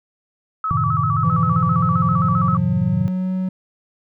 sine tone with vibrato, 1217 Hz, D#6, 39 cents flat, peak -19 dBFS, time 0.64-2.57 s, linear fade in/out 2 ms, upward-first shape square, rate 7.6 Hz, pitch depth 98 cents each way
sine chord, F# diminished seventh, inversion none, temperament equal, 92.5 / 110 / 130.81 / 155.56 Hz, F#2 / A2 / C3 / Eb3, 0 / 0 / 0 / 0 cents, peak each -27 / -23 / -23 / -22 dBFS, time 0.71-3.08 s, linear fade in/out 0 ms
triangle tone with pitch glide, 168.7 to 186.11 Hz, E3 to F#3, +40 to +10 cents, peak -17 dBFS, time 1.24-3.49 s, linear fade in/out 5 ms, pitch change +170 cents, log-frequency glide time 1.46-3.33 s
effects none

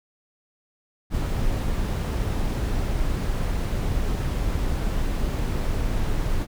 brown noise, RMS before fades -24 dBFS, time 1.1-6.47 s, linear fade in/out 50 ms, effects none

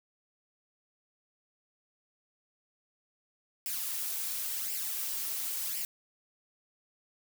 blue noise with flanger, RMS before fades -35 dBFS, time 3.66-5.85 s, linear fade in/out 0 ms, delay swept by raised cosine 0.39 to 4.59 ms, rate 0.94 Hz, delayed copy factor +0.6, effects none

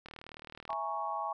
click train, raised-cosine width 0.3 ms, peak -30 dBFS, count 27, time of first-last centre 0.06-0.73 s, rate 38.8 Hz
sine chord, A# half-diminished seventh, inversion second, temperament equal, 659.3 / 830.6 / 932.3 / 1108.7 Hz, E5 / G#5 / A#5 / C#6, 0 / 0 / 0 / 0 cents, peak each -41 / -37 / -41 / -37 dBFS, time 0.69-1.33 s, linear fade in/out 5 ms
effects none

